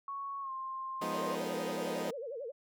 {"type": "tone with pitch glide", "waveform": "sine", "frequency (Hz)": [1108.7, 1056.8], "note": ["C#6", "C6"], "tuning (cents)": [0, 17], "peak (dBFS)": -37, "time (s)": [0.08, 1.35], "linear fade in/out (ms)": 2, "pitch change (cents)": -83, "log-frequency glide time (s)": [0.41, 0.51]}
{"type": "chord", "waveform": "15% pulse", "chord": "F half-diminished seventh", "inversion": "none", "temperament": "equal", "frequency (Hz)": [174.61, 207.7, 246.9, 311.1], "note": ["F3", "Ab3", "Cb4", "Eb4"], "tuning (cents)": [0, 0, 0, 0], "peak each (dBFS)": -35, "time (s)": [1.01, 2.11], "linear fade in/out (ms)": 10}
{"type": "tone with vibrato", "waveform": "sine", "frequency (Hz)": 510, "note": "C5", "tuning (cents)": -44, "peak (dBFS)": -38, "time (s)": [1.13, 2.52], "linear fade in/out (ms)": 20, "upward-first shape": "sine", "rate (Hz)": 11, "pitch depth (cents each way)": 230}
{"effects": []}